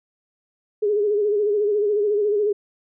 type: tone with vibrato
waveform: sine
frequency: 415.3 Hz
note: G#4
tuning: in tune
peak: -17 dBFS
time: 0.82-2.53 s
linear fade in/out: 10 ms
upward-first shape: sine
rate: 14 Hz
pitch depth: 59 cents each way
effects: none